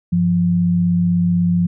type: tone pair together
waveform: sine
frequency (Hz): 98 / 174.17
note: G2 / F3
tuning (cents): 0 / -4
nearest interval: minor seventh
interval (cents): 996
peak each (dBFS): -23 / -13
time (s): 0.12-1.67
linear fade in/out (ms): 10
effects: none